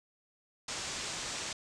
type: low-pass noise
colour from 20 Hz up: white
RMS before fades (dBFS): -39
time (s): 0.68-1.53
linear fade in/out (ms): 5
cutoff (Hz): 8000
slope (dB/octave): 48
effects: none